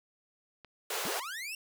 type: clicks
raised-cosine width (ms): 0.3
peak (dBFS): -34 / -34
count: 2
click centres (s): 0.647 / 0.952
type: high-pass noise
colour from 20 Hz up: pink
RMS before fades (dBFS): -35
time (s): 0.9-1.2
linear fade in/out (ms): 5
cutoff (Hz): 370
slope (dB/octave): 96
type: linear sweep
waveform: sawtooth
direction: up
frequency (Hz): 133 to 2771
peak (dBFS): -34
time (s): 1.05-1.55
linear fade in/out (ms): 2
effects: none